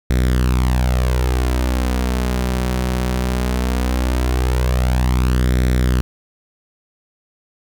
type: tone with flanger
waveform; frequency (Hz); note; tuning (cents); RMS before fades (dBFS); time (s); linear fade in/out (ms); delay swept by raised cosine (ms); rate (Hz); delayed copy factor
sawtooth; 62.6; B1; +24; -17; 0.1-6.01; 0; 0.52 to 5.32; 0.18; +0.6
effects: none